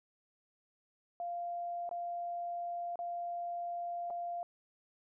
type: tone with dropouts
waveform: sine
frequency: 695 Hz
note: F5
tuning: 9 cents flat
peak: -36 dBFS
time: 1.2-4.43 s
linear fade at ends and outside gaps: 1 ms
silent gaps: 1.892-1.912 / 2.957-2.99 / 4.102-4.106 s
effects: none